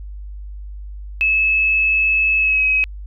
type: tone with pitch glide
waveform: sine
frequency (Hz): 2597 to 2546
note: E7 to D#7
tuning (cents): -26 to +39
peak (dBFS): -13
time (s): 1.21-2.84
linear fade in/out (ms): 0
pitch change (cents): -35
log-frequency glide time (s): 2.37-2.64
effects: added 50 Hz sine -29 dBFS peak until 3.06 s